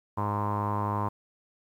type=tone with low-pass filter; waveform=sawtooth; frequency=103.5 Hz; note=G#2; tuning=5 cents flat; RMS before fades=-29 dBFS; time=0.17-1.09 s; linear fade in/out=10 ms; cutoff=1000 Hz; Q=9.7; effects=10-bit